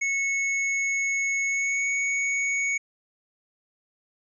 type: tone with pitch glide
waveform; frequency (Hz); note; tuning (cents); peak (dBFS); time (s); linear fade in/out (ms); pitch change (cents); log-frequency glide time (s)
square; 2200 to 2227; C#7 to C#7; -14 to +7; -24; 0.01-2.78; 10; +21; 1.47-1.88
effects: resampled to 22050 Hz